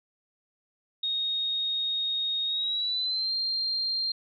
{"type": "tone with pitch glide", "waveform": "sine", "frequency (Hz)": [3729, 4186], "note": ["A#7", "C8"], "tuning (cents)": [0, 0], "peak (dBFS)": -26, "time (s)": [1.03, 4.12], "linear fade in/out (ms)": 5, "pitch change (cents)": 200, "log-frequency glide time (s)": [2.46, 3.33], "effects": []}